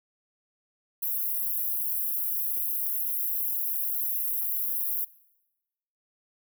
white high-pass noise, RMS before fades -29 dBFS, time 1.02-5.05 s, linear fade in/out 10 ms, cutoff 11000 Hz, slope 96 dB/octave, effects noise-tail reverb RT60 1.0 s tail -22 dB re dry

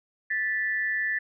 sine tone pair together, 1760 / 1965.4 Hz, A6 / B6, 0 / -9 cents, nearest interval major second, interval 191 cents, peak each -26 / -30 dBFS, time 0.3-1.19 s, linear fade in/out 10 ms, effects none

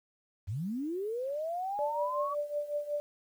sine linear sweep, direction up, 82.41 to 1153 Hz, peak -32 dBFS, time 0.47-2.35 s, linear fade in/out 20 ms
sine tone with tremolo, 587.3 Hz, D5, in tune, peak -28 dBFS, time 1.79-3 s, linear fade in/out 0 ms, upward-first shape triangle, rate 5.4 Hz, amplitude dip 85%
effects 10-bit

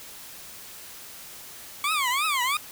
20% pulse tone with vibrato, 1116 Hz, C#6, 11 cents sharp, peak -18 dBFS, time 1.84-2.57 s, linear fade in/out 2 ms, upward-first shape triangle, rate 3 Hz, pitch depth 270 cents each way, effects white hiss -43 dBFS RMS until 2.71 s

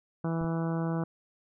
harmonic tone, 164.81 Hz, E3, in tune, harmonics 1 / 2 / 3 / 4 / 5 / 6 / 7 / 8 / 9, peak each -29 / -35 / -39 / -41 / -43 / -45 / -46 / -47 / -48 dBFS, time 0.24-1.04 s, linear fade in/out 5 ms
clicks, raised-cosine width 5 ms, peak -29 dBFS, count 2, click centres 0.414 / 0.444 s
effects none

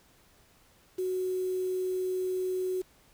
sine tone with quantisation, 370 Hz, F#4, in tune, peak -28 dBFS, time 0.98-2.82 s, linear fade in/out 10 ms, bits 8, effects pink hiss -62 dBFS RMS until 3.13 s

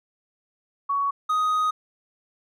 sine / triangle tone pair in turn, 1121 / 1249.6 Hz, C#6 / D#6, +19 / +7 cents, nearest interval major second, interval 188 cents, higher second, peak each -21 / -18 dBFS, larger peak second, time 0.89-1.11 / 1.29-1.71 s, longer second, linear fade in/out 10 ms, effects none

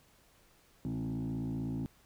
sine tone with frequency modulation, 200 Hz, G3, 35 cents sharp, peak -31 dBFS, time 0.85-1.86 s, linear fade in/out 0 ms, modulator 56 Hz, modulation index 1.8, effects tanh soft clip ceiling -32 dBFS + pink hiss -65 dBFS RMS until 2.05 s

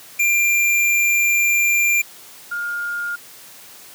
square / sine tone pair in turn, 2380 / 1415.2 Hz, D7 / F6, +22 / +23 cents, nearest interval major sixth, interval 899 cents, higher first, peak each -15 / -22 dBFS, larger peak first, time 0.19-2.02 / 2.51-3.16 s, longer first, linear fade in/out 10 ms, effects white hiss -42 dBFS RMS until 3.94 s + high-pass 100 Hz 12 dB/octave

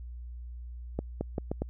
accelerating click train, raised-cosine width 2 ms, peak -17 dBFS, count 5, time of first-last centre 0.99-1.62 s, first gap 220 ms, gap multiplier 0.78, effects added 60 Hz sine -39 dBFS peak until 1.69 s

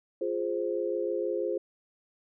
sine chord, F minor, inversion none, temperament equal, 349.2 / 415.3 / 523.3 Hz, F4 / Ab4 / C5, 0 / 0 / 0 cents, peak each -32 dBFS, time 0.21-1.58 s, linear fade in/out 5 ms, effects none

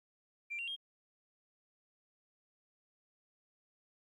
sine tone with pitch steps, 2364 / 2763 / 3229 Hz, D7 / F7 / G#7, +11 / -19 / -49 cents, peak -37 dBFS, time 0.5-0.764 s, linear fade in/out 20 ms, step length 88 ms, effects tanh soft clip ceiling -33 dBFS + 13-bit

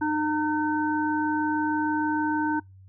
harmonic tone, 304.4 Hz, D#4, 38 cents flat, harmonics 1 / 3 / 5, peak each -25 / -27 / -31 dBFS, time 0.01-2.6 s, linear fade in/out 10 ms, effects noise-tail reverb RT60 0.2 s tail -26 dB re dry + added 95 Hz sine -47 dBFS peak until 2.88 s

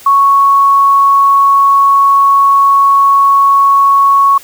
sine tone, 1108.7 Hz, C#6, in tune, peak -4 dBFS, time 0.06-4.38 s, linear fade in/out 5 ms, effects white hiss -36 dBFS RMS until 4.43 s

